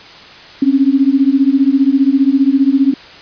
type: beating tone pair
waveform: sine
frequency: 265.1 / 280.1 Hz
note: C4 / C#4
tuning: +23 / +18 cents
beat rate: 15 Hz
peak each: -11 dBFS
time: 0.62-2.94 s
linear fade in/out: 5 ms
effects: white hiss -36 dBFS RMS until 3.21 s + resampled to 11025 Hz